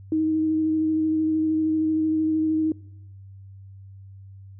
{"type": "tone with vibrato", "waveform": "sine", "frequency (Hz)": 314.6, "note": "D#4", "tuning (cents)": 19, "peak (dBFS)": -19, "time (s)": [0.12, 2.72], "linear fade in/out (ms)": 2, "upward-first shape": "square", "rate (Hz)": 13, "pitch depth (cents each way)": 11, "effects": ["noise-tail reverb RT60 1.0 s tail -24 dB re dry", "added 97 Hz sine -41 dBFS peak until 4.59 s"]}